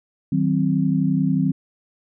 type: chord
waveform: sine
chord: C diminished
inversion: first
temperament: just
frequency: 156.98 / 188.37 / 261.6 Hz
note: Eb3 / Gb3 / C4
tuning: +16 / +31 / 0 cents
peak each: -21 dBFS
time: 0.32-1.52 s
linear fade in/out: 5 ms
effects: none